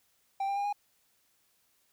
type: tone with pitch steps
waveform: triangle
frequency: 784 / 795.9 / 807.9 / 820.1 Hz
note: G5 / G5 / G#5 / G#5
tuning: 0 / +26 / -48 / -22 cents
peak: -27 dBFS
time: 0.4-0.728 s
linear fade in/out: 5 ms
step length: 82 ms
effects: white hiss -71 dBFS RMS until 1.92 s